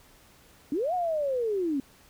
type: linear two-way sweep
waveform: sine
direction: up then down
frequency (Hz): 260.8 to 740 to 260.8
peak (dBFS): -25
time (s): 0.72-1.8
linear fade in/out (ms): 2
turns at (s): 0.94
effects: pink hiss -57 dBFS RMS until 2.09 s